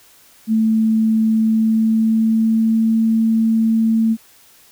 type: tone with pitch glide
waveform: sine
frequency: 221 to 224 Hz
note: A3 to A3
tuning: +8 to +31 cents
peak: -12 dBFS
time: 0.47-4.17 s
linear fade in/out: 50 ms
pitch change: +23 cents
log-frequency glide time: 1.36-2.95 s
effects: white hiss -49 dBFS RMS until 4.71 s